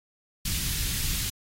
pink band-stop noise, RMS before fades -29 dBFS, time 0.45-1.3 s, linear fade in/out 5 ms, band 130 to 2900 Hz, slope 12 dB/octave, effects AAC 48 kbps

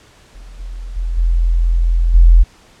sine tone with level steps, 42.28 Hz, E1, 45 cents sharp, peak -32 / -24 / -16 / -10 / -3 dBFS, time 0.34-2.44 s, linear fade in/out 20 ms, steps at 0.59 / 0.96 / 1.17 / 2.14 s, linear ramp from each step 10 ms, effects pink hiss -47 dBFS RMS until 2.8 s + low-pass 8000 Hz 12 dB/octave

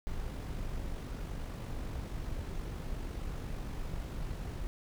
brown noise with amplitude modulation, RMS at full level -37 dBFS, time 0.07-4.67 s, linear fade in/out 0 ms, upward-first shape sine, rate 48.4 Hz, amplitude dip 30%, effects none

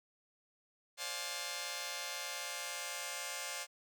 5% pulse chord, D half-diminished seventh, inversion third, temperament just, 528.6 / 587.3 / 704.8 / 845.8 Hz, C5 / D5 / F5 / Ab5, +18 / 0 / +16 / +31 cents, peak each -34 dBFS, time 0.97-3.67 s, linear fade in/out 50 ms, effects none

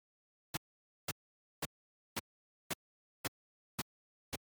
pink noise bursts, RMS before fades -35 dBFS, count 8, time 0.54-4.358 s, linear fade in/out 5 ms, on 31 ms, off 510 ms, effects high-pass 100 Hz 12 dB/octave + MP3 96 kbps

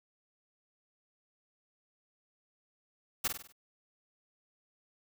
white noise with echo, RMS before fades -30 dBFS, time 3.24-3.28 s, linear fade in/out 10 ms, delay 49 ms, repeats 5, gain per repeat -6 dB, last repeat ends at 3.525 s, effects none

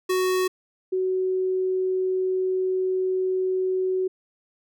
square / sine tone pair in turn, 370.6 / 373.4 Hz, F#4 / F#4, +3 / +16 cents, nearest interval unison, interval 13 cents, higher second, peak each -21 dBFS, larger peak neither, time 0.09-0.48 / 0.92-4.08 s, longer second, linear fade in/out 10 ms, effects none

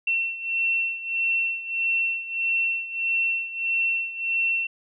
sine beating tone pair, 2706 / 2707.6 Hz, E7 / E7, +45 / +46 cents, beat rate 1.6 Hz, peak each -24 / -28 dBFS, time 0.07-4.67 s, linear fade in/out 5 ms, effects none

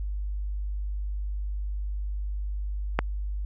click, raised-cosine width 0.5 ms, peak -7 dBFS, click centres 2.99 s, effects added 50 Hz sine -28 dBFS peak until 3.45 s

